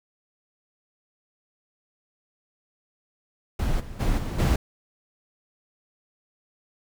brown noise with level steps, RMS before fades -25 / -38 / -23 / -29 / -19 dBFS, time 3.59-4.56 s, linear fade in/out 5 ms, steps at 3.79 / 3.99 / 4.17 / 4.38 s, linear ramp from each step 20 ms, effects none

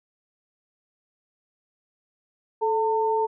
sine tone pair together, 436.1 / 903 Hz, A4 / A5, -15 / +45 cents, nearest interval octave + minor second, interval 1260 cents, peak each -23 / -23 dBFS, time 2.61-3.27 s, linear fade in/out 20 ms, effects none

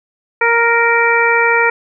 harmonic tone, 466.2 Hz, A#4, in tune, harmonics 1 / 2 / 3 / 4 / 5, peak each -16 / -16 / -16 / -16 / -16 dBFS, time 0.41-1.7 s, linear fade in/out 5 ms, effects none

